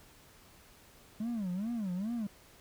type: tone with vibrato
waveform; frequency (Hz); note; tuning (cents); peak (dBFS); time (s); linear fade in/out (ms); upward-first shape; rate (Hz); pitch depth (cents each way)
triangle; 206.1; G#3; -13; -30; 1.2-2.27; 5; sine; 2.4; 260
effects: tanh soft clip ceiling -26 dBFS + pink hiss -59 dBFS RMS until 2.6 s